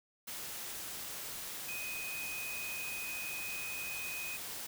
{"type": "tone in noise", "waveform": "sine", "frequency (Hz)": 2503, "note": "D#7", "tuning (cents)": 10, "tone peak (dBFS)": -40, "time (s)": [1.68, 4.37], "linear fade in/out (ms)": 10, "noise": "white", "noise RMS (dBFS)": -43, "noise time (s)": [0.27, 4.67], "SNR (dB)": 0, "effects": []}